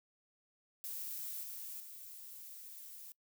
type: noise with level steps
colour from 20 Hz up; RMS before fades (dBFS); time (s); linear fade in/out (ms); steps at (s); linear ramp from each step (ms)
violet; -43 / -46 / -51; 0.84-3.12; 0; 1.43 / 1.8; 2
effects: noise-tail reverb RT60 0.1 s tail -23 dB re dry